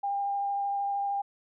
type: tone with vibrato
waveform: sine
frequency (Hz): 801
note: G5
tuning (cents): +37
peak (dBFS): -27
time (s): 0.03-1.22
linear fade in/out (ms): 10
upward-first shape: sine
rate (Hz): 13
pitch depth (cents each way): 9
effects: none